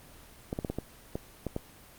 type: clicks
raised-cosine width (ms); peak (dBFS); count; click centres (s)
2; -18; 8; 0.529 / 0.589 / 0.648 / 0.7 / 0.786 / 1.155 / 1.467 / 1.564
effects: pink hiss -53 dBFS RMS until 1.98 s + Opus 24 kbps